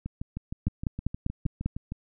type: two click trains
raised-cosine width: 5 ms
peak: -14 / -21 dBFS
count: 6 / 13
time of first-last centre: 0.67-1.66 / 0.06-1.92 s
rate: 5.05 / 6.45 Hz
effects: none